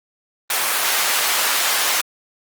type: high-pass noise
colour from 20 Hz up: pink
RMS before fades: -19 dBFS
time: 0.5-2.01 s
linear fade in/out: 2 ms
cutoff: 970 Hz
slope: 12 dB/octave
effects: Opus 24 kbps